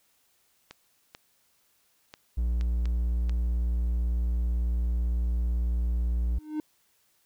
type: clicks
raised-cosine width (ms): 0.2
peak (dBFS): -25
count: 6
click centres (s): 0.71 / 1.149 / 2.139 / 2.611 / 2.856 / 3.295
type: tone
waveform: triangle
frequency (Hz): 59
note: A#1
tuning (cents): +22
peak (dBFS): -22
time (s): 2.37-6.39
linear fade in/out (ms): 10
type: tone with exponential growth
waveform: triangle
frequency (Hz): 306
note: D#4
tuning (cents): -29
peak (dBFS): -23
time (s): 6.28-6.6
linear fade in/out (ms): 1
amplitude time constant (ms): 68
effects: white hiss -68 dBFS RMS until 7.25 s